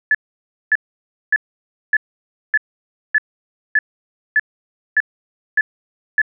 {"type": "tone bursts", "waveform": "sine", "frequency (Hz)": 1724, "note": "A6", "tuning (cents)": -36, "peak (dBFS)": -10, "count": 11, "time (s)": [0.11, 6.217], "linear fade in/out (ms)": 2, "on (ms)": 37, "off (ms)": 570, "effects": []}